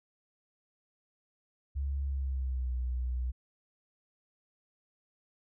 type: tone with pitch glide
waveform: sine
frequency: 69.3 to 62.1 Hz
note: C#2 to B1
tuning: 0 to +10 cents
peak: -30 dBFS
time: 1.75-3.32 s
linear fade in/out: 20 ms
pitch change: -190 cents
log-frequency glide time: 2.04-2.73 s
effects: none